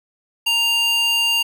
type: tone with high-pass filter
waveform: square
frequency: 932.3 Hz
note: A#5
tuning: in tune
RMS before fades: -18 dBFS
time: 0.46-1.43 s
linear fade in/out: 10 ms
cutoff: 2300 Hz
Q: 8.6
effects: none